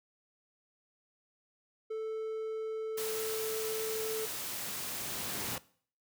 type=tone; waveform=triangle; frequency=440 Hz; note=A4; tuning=in tune; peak=-32 dBFS; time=1.9-4.26 s; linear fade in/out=10 ms
type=noise; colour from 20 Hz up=white; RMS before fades=-39 dBFS; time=2.97-5.56 s; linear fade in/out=10 ms
type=noise with exponential growth; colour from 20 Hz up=pink; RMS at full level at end=-38 dBFS; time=3-5.58 s; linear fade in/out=1 ms; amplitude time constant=560 ms
effects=noise-tail reverb RT60 0.5 s tail -20 dB re dry + high-pass 100 Hz 12 dB/octave